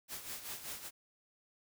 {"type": "noise with tremolo", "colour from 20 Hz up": "white", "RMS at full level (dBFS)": -42, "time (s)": [0.08, 0.91], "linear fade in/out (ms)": 50, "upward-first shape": "sine", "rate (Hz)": 5.2, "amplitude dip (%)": 65, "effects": []}